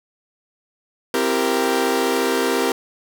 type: chord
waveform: sawtooth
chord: C dominant seventh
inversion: none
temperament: equal with one note detuned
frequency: 261.6 / 336 / 392 / 466.2 Hz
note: C4 / E4 / G4 / Bb4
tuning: 0 / +33 / 0 / 0 cents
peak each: -20 / -22 / -18 / -18 dBFS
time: 1.14-2.72 s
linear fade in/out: 2 ms
effects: none